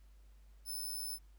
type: tone with amplitude modulation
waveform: 10% pulse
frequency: 5270 Hz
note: E8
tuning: 1 cent flat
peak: -31 dBFS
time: 0.65-1.19 s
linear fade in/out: 50 ms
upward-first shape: sine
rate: 111 Hz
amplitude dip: 55%
effects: added 50 Hz sine -57 dBFS peak until 1.38 s + pink hiss -74 dBFS RMS until 1.38 s